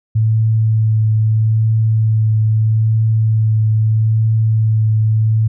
sine tone with vibrato, 110 Hz, A2, in tune, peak -10 dBFS, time 0.15-5.48 s, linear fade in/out 10 ms, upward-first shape triangle, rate 0.78 Hz, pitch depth 16 cents each way, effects none

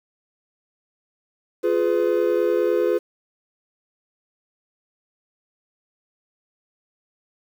triangle chord, F diminished, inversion none, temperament just, 349.2 / 419.1 / 502.9 Hz, F4 / Ab4 / Cb5, 0 / +16 / +31 cents, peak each -20 dBFS, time 1.63-2.99 s, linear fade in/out 20 ms, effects 8-bit

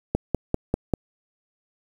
click train, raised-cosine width 2 ms, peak -7 dBFS, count 5, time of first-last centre 0.15-0.937 s, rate 5.08 Hz, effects 7-bit

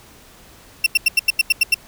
35% pulse tone bursts, 2710 Hz, E7, 47 cents sharp, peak -9 dBFS, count 9, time 0.84-1.744 s, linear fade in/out 5 ms, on 24 ms, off 86 ms, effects pink hiss -46 dBFS RMS until 1.87 s

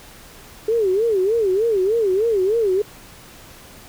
sine tone with vibrato, 415.3 Hz, G#4, in tune, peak -15 dBFS, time 0.68-2.82 s, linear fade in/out 5 ms, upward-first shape sine, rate 3.3 Hz, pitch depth 210 cents each way, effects pink hiss -43 dBFS RMS until 3.88 s

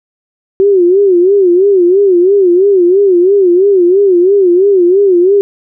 sine tone with vibrato, 375.3 Hz, F#4, 25 cents sharp, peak -4 dBFS, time 0.6-5.41 s, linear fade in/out 0 ms, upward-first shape sine, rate 3 Hz, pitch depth 140 cents each way, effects none

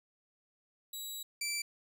15% pulse tone pair in turn, 3900 / 2334 Hz, B7 / D7, -23 / -11 cents, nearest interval major sixth, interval 888 cents, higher first, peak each -33 / -27 dBFS, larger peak second, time 0.93-1.23 / 1.41-1.62 s, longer first, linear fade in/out 5 ms, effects none

